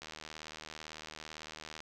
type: click train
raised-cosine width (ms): 0.2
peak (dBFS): -27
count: 140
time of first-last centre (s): 0.02-1.804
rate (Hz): 77.9
effects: none